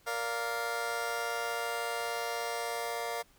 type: chord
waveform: 20% pulse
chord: Bb major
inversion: none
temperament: just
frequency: 466.2 / 582.7 / 699.2 Hz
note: Bb4 / D5 / F5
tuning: 0 / -14 / +2 cents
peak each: -32 / -35 / -31 dBFS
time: 0.06-3.23 s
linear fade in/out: 20 ms
effects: pink hiss -64 dBFS RMS until 3.38 s